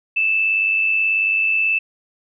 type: tone with amplitude modulation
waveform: sine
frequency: 2637 Hz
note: E7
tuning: in tune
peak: -13 dBFS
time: 0.16-1.79 s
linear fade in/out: 10 ms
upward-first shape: sine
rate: 98.4 Hz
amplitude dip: 45%
effects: none